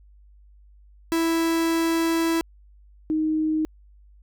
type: tone pair in turn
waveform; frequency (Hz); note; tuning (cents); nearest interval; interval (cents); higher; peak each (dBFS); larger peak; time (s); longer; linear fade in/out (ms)
45% pulse / sine; 329.6 / 312.2; E4 / D#4; 0 / +6; minor second; 94; first; -20; neither; 1.12-2.41 / 3.1-3.65; first; 0
effects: added 50 Hz sine -49 dBFS peak until 4.22 s

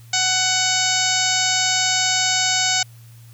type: harmonic tone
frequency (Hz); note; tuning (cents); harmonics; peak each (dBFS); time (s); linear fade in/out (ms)
745; F#5; +12; 1 / 2 / 3 / 4 / 5 / 6 / 7 / 8 / 9 / 10; -26 / -26 / -26 / -26 / -26 / -26 / -26 / -26 / -26 / -26; 0.13-2.83; 5
effects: added 116 Hz sine -41 dBFS peak until 3.33 s + white hiss -53 dBFS RMS until 3.33 s

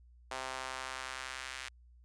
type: tone with high-pass filter sweep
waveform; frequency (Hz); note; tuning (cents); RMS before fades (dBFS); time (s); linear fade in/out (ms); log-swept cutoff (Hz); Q
sawtooth; 130.81; C3; 0; -42; 0.31-1.69; 5; 770 to 1900; 1.2
effects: added 60 Hz sine -57 dBFS peak until 2.04 s + resampled to 22050 Hz

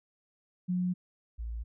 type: tone pair in turn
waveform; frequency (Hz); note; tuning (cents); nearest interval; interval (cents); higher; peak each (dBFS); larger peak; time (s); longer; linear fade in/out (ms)
sine; 180.4 / 56.93; F#3 / A#1; -44 / -40; octave + minor sixth; 1996; first; -27 / -34; first; 0.68-0.94 / 1.38-1.64; neither; 20
effects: none

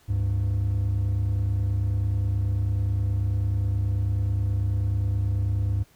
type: tone pair together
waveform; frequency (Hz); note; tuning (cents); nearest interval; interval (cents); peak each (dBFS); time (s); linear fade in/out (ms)
triangle; 71.5 / 100.8; D2 / G2; -46 / +49; tritone; 595; -25 / -20; 0.08-5.84; 20
effects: tanh soft clip ceiling -15 dBFS + pink hiss -59 dBFS RMS until 5.95 s

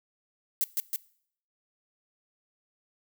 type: noise with echo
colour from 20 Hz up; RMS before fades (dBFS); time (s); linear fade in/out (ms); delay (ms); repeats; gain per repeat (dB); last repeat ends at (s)
violet; -26; 0.61-0.64; 0; 160; 2; -2; 0.96
effects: noise-tail reverb RT60 0.6 s tail -21 dB re dry

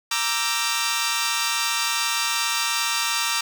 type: chord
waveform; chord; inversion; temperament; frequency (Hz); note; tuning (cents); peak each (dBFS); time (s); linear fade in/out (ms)
10% pulse; E half-diminished seventh; second; equal with one note detuned; 932.3 / 1174.7 / 1333.1 / 1568; Bb5 / D6 / E6 / G6; 0 / 0 / +19 / 0; -18 / -18 / -19 / -22; 0.11-3.41; 5
effects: none

